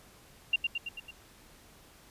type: tone with echo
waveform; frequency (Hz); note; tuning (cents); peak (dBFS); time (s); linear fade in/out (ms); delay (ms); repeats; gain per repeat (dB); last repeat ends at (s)
sine; 2778; F7; -10; -22; 0.53-0.56; 5; 110; 5; -4; 1.11
effects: pink hiss -57 dBFS RMS until 2.1 s + resampled to 32000 Hz